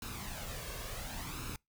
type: noise with flanger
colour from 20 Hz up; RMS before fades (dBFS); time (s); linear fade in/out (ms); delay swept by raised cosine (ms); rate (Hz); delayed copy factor
pink; -42; 0.02-1.56; 2; 0.75 to 1.85; 0.7; +0.6
effects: noise-tail reverb RT60 0.2 s tail -26 dB re dry